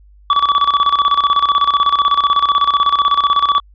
square tone with tremolo, 1145 Hz, D6, 44 cents flat, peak -9 dBFS, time 0.3-3.6 s, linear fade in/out 2 ms, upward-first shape square, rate 16 Hz, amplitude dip 70%, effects added 50 Hz sine -42 dBFS peak until 3.74 s + resampled to 11025 Hz

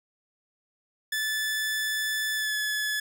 sawtooth tone with pitch glide, 1743 to 1713.1 Hz, A6 to A6, -17 to -47 cents, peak -23 dBFS, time 1.12-3 s, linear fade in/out 5 ms, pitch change -30 cents, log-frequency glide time 2.35-2.55 s, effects none

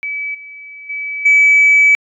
sine tone with level steps, 2293 Hz, D7, 42 cents flat, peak -19 / -31 / -20 / -5 dBFS, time 0.03-1.95 s, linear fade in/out 0 ms, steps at 0.34 / 0.89 / 1.25 s, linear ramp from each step 10 ms, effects tanh soft clip ceiling -2 dBFS

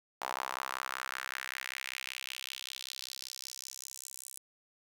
sawtooth tone with high-pass filter sweep, 65.2 Hz, C2, 5 cents flat, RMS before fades -42 dBFS, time 0.21-4.38 s, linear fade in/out 5 ms, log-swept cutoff 860 to 8700 Hz, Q 2.5, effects 10-bit

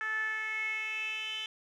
10% pulse tone with band-pass filter sweep, 435.8 Hz, A4, 17 cents flat, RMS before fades -35 dBFS, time 0.01-1.46 s, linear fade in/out 0 ms, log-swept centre 1600 to 3200 Hz, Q 7.2, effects none

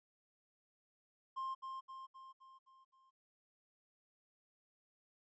triangle tone with echo, 1058 Hz, C6, 19 cents sharp, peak -36 dBFS, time 1.36-1.55 s, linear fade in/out 20 ms, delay 260 ms, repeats 6, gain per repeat -5 dB, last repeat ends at 3.11 s, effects tanh soft clip ceiling -33 dBFS + resampled to 16000 Hz

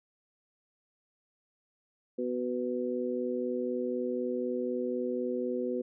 harmonic tone, 124 Hz, B2, 7 cents sharp, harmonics 2 / 3 / 4, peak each -34 / -34 / -34 dBFS, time 2.18-5.82 s, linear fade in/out 10 ms, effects none

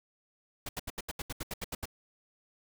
pink noise bursts, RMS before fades -37 dBFS, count 12, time 0.66-1.856 s, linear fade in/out 5 ms, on 30 ms, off 76 ms, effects none

